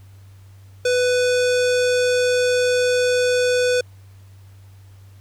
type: tone with low-pass filter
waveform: square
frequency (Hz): 496.8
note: B4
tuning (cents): +10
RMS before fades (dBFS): -18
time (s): 0.85-3.81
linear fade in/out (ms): 5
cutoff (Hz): 7400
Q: 1.3
effects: added 97 Hz sine -42 dBFS peak until 5.2 s + pink hiss -57 dBFS RMS until 5.2 s